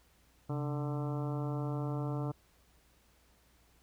harmonic tone with a mistuned harmonic, 147.9 Hz, D3, 13 cents sharp, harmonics 1 / 2 / 3 / 4 / 5 / 6 / 7 / 8 / 9, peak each -34 / -40 / -44 / -46 / -48 / -50 / -51 / -52 / -53 dBFS, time 0.49-2.32 s, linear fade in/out 10 ms, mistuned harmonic 1, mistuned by -130 cents, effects added 60 Hz sine -68 dBFS peak until 3.82 s + pink hiss -68 dBFS RMS until 3.82 s

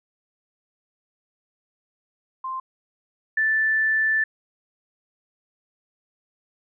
sine tone pair in turn, 1046.5 / 1760 Hz, C6 / A6, 0 / 0 cents, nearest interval major sixth, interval 900 cents, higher second, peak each -27 / -18 dBFS, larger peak second, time 2.44-2.6 / 3.37-4.24 s, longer second, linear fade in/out 5 ms, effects none

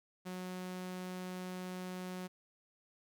sawtooth tone, 183.1 Hz, F#3, 18 cents flat, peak -37 dBFS, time 0.25-2.28 s, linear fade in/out 20 ms, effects none

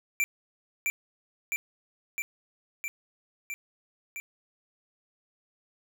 square tone with echo, 2349 Hz, D7, in tune, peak -24 dBFS, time 0.2-0.24 s, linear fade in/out 0 ms, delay 660 ms, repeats 6, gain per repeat -2 dB, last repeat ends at 4.2 s, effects none

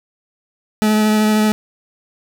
40% pulse tone with vibrato, 214.2 Hz, A3, 46 cents flat, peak -11 dBFS, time 0.82-1.52 s, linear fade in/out 0 ms, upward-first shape triangle, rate 13 Hz, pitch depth 14 cents each way, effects none

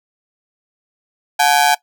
sawtooth ring-modulated tone, 794 Hz, G5, 22 cents sharp, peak -4 dBFS, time 1.39-1.75 s, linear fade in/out 10 ms, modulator 71.7 Hz, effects noise-tail reverb RT60 0.1 s tail -19 dB re dry

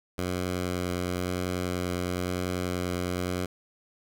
10% pulse tone with vibrato, 90 Hz, F#2, 47 cents flat, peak -20 dBFS, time 0.18-3.46 s, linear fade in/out 5 ms, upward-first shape sine, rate 0.99 Hz, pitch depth 11 cents each way, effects none

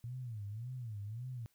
sine tone with vibrato, 114 Hz, A#2, 38 cents flat, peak -40 dBFS, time 0.04-1.46 s, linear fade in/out 0 ms, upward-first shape sine, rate 1.8 Hz, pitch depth 210 cents each way, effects white hiss -75 dBFS RMS until 1.54 s

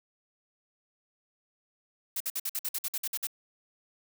blue noise bursts, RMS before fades -32 dBFS, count 12, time 2.16-3.271 s, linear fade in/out 5 ms, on 44 ms, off 53 ms, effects none

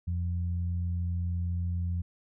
sine tone pair together, 86.75 / 174.61 Hz, F2 / F3, -11 / 0 cents, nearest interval octave, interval 1211 cents, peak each -28 / -39 dBFS, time 0.07-2.02 s, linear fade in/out 10 ms, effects none

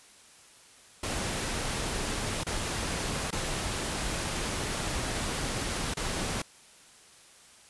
pink noise with dropouts, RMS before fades -32 dBFS, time 1.03-6.42 s, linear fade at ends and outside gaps 5 ms, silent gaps 2.436-2.466 / 3.307-3.326 / 5.94-5.969 s, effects white hiss -55 dBFS RMS until 7.69 s + resampled to 24000 Hz

